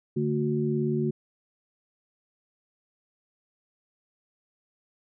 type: tone cluster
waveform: sine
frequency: 145.4 / 222.9 / 365.7 Hz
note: D3 / A3 / F#4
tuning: -17 / +23 / -20 cents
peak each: -28 dBFS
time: 0.16-1.11 s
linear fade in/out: 10 ms
effects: none